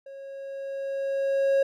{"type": "tone with level ramp", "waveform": "triangle", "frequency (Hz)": 547, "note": "C#5", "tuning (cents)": -23, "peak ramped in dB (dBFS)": [-38, -16], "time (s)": [0.06, 1.63], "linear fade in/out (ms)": 5, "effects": []}